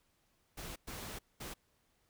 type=noise bursts at uneven times; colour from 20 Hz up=pink; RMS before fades=-45 dBFS; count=3; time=0.57-0.76 / 0.87-1.19 / 1.4-1.54 s; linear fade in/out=10 ms; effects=pink hiss -75 dBFS RMS until 2.09 s